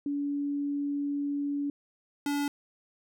sine / square tone pair in turn, 285.7 / 287.1 Hz, D4 / D4, -48 / -39 cents, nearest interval unison, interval 9 cents, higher second, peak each -28 dBFS, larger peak neither, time 0.06-1.7 / 2.26-2.48 s, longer first, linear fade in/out 2 ms, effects none

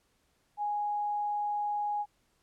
sine tone, 829 Hz, G#5, 3 cents flat, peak -29 dBFS, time 0.57-2.06 s, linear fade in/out 50 ms, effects pink hiss -72 dBFS RMS until 2.42 s + low-pass 12000 Hz 12 dB/octave

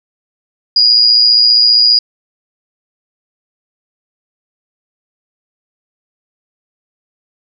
sine tone with amplitude modulation, 4884 Hz, D#8, 33 cents flat, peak -3 dBFS, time 0.76-1.99 s, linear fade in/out 5 ms, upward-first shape sine, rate 115 Hz, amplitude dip 50%, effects none

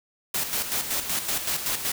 white noise with tremolo, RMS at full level -26 dBFS, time 0.34-1.92 s, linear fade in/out 5 ms, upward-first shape square, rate 5.3 Hz, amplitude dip 55%, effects none

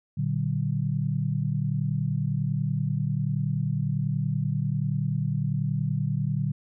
sine chord, Bb augmented, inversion none, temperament equal with one note detuned, 116.54 / 146.83 / 188.12 Hz, Bb2 / D3 / F#3, 0 / 0 / +29 cents, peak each -29 / -26 / -31 dBFS, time 0.17-6.52 s, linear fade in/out 10 ms, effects none

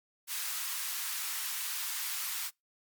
white high-pass noise, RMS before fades -36 dBFS, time 0.27-2.51 s, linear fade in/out 50 ms, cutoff 1000 Hz, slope 24 dB/octave, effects noise-tail reverb RT60 0.2 s tail -26 dB re dry + Opus 48 kbps

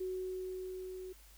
sine tone with level ramp, 371.3 Hz, F#4, 6 cents sharp, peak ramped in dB -35 to -43 dBFS, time 0-1.13 s, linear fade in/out 10 ms, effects added 50 Hz sine -58 dBFS peak until 1.37 s + white hiss -62 dBFS RMS until 1.37 s

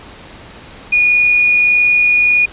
sine tone with amplitude modulation, 2451 Hz, D#7, 27 cents flat, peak -7 dBFS, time 0.92-2.46 s, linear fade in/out 10 ms, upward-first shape sine, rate 61.6 Hz, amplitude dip 25%, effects pink hiss -36 dBFS RMS until 2.52 s + resampled to 8000 Hz

